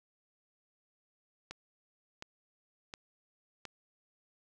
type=click train; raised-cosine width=0.2 ms; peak=-25 dBFS; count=4; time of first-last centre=1.51-3.653 s; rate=1.4 Hz; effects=none